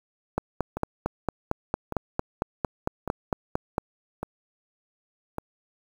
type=two click trains; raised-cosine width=1 ms; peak=-10 / -16 dBFS; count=16 / 5; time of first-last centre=0.38-3.781 / 0.77-5.384 s; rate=4.41 / 0.867 Hz; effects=7-bit